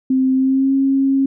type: tone with pitch glide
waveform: sine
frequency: 261.6 to 271 Hz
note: C4 to C#4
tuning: 0 to -39 cents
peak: -12 dBFS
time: 0.1-1.26 s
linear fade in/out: 5 ms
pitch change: +61 cents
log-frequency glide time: 0.34-0.73 s
effects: none

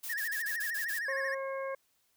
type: noise bursts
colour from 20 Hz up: blue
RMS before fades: -40 dBFS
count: 7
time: 0.03-0.992 s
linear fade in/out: 10 ms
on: 110 ms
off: 32 ms
type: tone with vibrato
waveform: triangle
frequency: 1760 Hz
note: A6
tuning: in tune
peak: -31 dBFS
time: 0.09-1.35 s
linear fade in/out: 10 ms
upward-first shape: sine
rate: 13 Hz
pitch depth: 120 cents each way
type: harmonic tone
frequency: 540 Hz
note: C#5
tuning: 45 cents flat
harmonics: 1 / 2 / 3 / 4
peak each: -35 / -41 / -45 / -47 dBFS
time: 1.08-1.75 s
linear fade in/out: 5 ms
effects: white hiss -73 dBFS RMS until 2.16 s

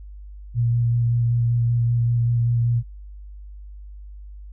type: tone with vibrato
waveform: sine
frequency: 118.3 Hz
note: A#2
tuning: 26 cents sharp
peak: -17 dBFS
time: 0.54-2.83 s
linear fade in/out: 50 ms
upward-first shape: square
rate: 5.2 Hz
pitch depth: 12 cents each way
effects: noise-tail reverb RT60 0.1 s tail -23 dB re dry + added 50 Hz sine -36 dBFS peak until 4.52 s

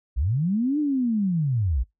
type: linear two-way sweep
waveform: sine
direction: up then down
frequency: 51.4 to 305.5 to 51.4 Hz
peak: -20 dBFS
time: 0.16-1.84 s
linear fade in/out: 20 ms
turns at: 0.79 s
effects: noise-tail reverb RT60 0.2 s tail -25 dB re dry

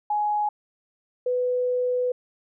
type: tone pair in turn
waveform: sine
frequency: 837 / 497.7 Hz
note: G#5 / B4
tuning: +13 / +13 cents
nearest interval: major sixth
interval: 900 cents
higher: first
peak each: -21 dBFS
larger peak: neither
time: 0.1-0.49 / 1.26-2.12 s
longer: second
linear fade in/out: 5 ms
effects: none

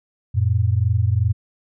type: tone pair together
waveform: sine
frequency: 91.09 / 113.8 Hz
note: F#2 / A#2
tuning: -27 / -41 cents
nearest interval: major third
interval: 386 cents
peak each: -18 dBFS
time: 0.34-1.33 s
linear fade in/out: 20 ms
effects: none

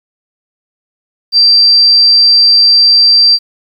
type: tone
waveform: sine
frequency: 4699 Hz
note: D8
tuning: in tune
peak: -3 dBFS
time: 1.32-3.39 s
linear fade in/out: 50 ms
effects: 7-bit

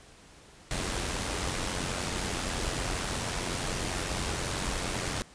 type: noise with amplitude modulation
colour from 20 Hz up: pink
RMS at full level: -30 dBFS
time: 0.71-5.22 s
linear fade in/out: 0 ms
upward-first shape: sine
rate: 90.5 Hz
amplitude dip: 50%
effects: pink hiss -54 dBFS RMS until 5.34 s + resampled to 22050 Hz

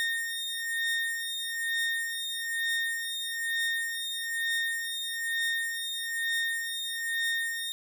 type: beating tone pair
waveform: 30% pulse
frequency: 1839 / 1840.1 Hz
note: A#6 / A#6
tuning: -24 / -23 cents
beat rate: 1.1 Hz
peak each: -29 / -30 dBFS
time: 0-7.72 s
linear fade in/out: 0 ms
effects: none

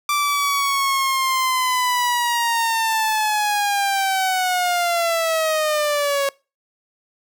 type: linear sweep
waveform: sawtooth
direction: down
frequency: 1174.7 to 551 Hz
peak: -14 dBFS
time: 0.09-6.29 s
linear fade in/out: 2 ms
effects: noise-tail reverb RT60 0.3 s tail -24 dB re dry

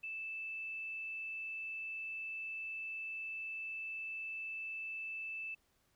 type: tone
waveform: sine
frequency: 2636 Hz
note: E7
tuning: 1 cent flat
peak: -40 dBFS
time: 0.03-5.55 s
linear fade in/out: 10 ms
effects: pink hiss -75 dBFS RMS until 5.95 s

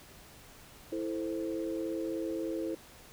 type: chord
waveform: sine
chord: A minor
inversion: second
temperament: equal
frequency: 329.6 / 440 / 523.3 Hz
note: E4 / A4 / C5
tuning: 0 / 0 / 0 cents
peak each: -34 / -39 / -39 dBFS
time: 0.92-2.75 s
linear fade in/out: 5 ms
effects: pink hiss -54 dBFS RMS until 3.12 s

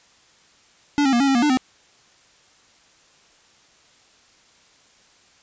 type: tone with pitch steps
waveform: square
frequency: 289.5 / 269.7 / 237.7 / 276.9 / 270.4 / 238.4 / 297.4 / 257.3 Hz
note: D4 / C#4 / A#3 / C#4 / C#4 / A#3 / D4 / C4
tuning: -25 / -47 / +34 / -2 / -43 / +39 / +22 / -29 cents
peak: -16 dBFS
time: 0.98-1.572 s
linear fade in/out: 0 ms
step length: 74 ms
effects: white hiss -55 dBFS RMS until 5.42 s + resampled to 16000 Hz

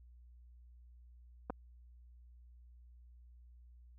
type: clicks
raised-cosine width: 1 ms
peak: -26 dBFS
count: 2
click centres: 1.499 / 1.503 s
effects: added 60 Hz sine -56 dBFS peak until 3.98 s

